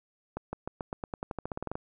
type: accelerating click train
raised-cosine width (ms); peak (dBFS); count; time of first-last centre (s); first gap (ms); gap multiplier
1; -20; 17; 0.37-1.755; 160; 0.91
effects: none